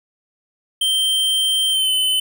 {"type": "tone with pitch glide", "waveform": "square", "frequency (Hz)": [3136, 3036], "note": ["G7", "F#7"], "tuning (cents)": [0, 44], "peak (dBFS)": -16, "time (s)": [0.81, 2.2], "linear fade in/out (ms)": 5, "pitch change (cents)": -56, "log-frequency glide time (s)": [1.7, 1.91], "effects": []}